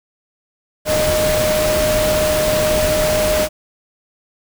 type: tone in noise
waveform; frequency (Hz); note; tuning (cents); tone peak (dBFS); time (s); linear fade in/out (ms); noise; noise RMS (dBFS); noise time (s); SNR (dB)
sine; 615; D#5; -20; -15; 0.85-3.49; 50; pink; -20; 0.85-3.49; +2
effects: none